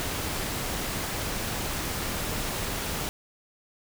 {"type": "noise", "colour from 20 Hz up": "pink", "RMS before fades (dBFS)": -31, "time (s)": [0, 3.09], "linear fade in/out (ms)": 0, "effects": []}